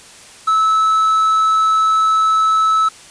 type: tone with quantisation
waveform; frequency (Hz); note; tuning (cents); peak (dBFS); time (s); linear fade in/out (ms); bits
triangle; 1303; E6; -20; -9; 0.47-2.89; 10; 6
effects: white hiss -40 dBFS RMS until 3.1 s + resampled to 22050 Hz